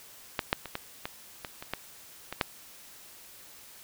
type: clicks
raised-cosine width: 0.3 ms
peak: -11 / -7 / -22 / -16 / -17 / -20 / -23 / -14 / -19 / -8 dBFS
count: 10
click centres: 0.392 / 0.529 / 0.657 / 0.754 / 1.055 / 1.448 / 1.625 / 1.736 / 2.326 / 2.412 s
effects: white hiss -51 dBFS RMS until 3.83 s